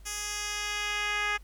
10% pulse tone with band-pass filter sweep, 415.3 Hz, G#4, in tune, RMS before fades -32 dBFS, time 0.05-1.38 s, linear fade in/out 20 ms, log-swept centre 7800 to 2000 Hz, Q 1.1, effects added 50 Hz sine -47 dBFS peak until 1.43 s + pink hiss -63 dBFS RMS until 1.43 s

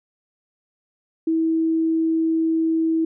sine tone, 324.1 Hz, E4, 29 cents flat, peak -17 dBFS, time 1.27-3.05 s, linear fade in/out 5 ms, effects none

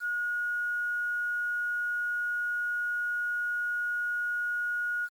sine tone with quantisation, 1445 Hz, F#6, 41 cents flat, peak -28 dBFS, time 0-5.09 s, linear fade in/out 50 ms, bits 9, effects Opus 48 kbps

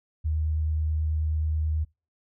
sine tone with vibrato, 77.78 Hz, D#2, in tune, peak -23 dBFS, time 0.24-1.85 s, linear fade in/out 20 ms, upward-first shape sine, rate 9.3 Hz, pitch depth 9 cents each way, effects noise-tail reverb RT60 0.3 s tail -26 dB re dry

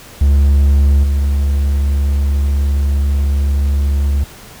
triangle tone with level steps, 70.3 Hz, C#2, 25 cents sharp, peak -5 / -9 dBFS, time 0.21-4.24 s, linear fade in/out 5 ms, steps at 1.03 s, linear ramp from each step 10 ms, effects pink hiss -37 dBFS RMS until 4.6 s

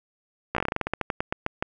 slowing click train, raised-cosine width 0.5 ms, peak -10 dBFS, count 18, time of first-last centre 0.55-1.625 s, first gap 15 ms, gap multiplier 1.16, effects none

